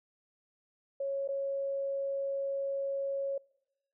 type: tone with dropouts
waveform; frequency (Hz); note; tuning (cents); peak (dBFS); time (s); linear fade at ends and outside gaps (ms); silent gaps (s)
sine; 551; C#5; -11; -31; 1-3.38; 5; 1.277-1.287
effects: noise-tail reverb RT60 0.9 s tail -24 dB re dry